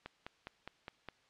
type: click train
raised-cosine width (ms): 0.3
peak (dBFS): -27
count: 6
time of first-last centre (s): 0.06-1.087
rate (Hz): 4.87
effects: white hiss -69 dBFS RMS until 1.29 s + low-pass 4000 Hz 12 dB/octave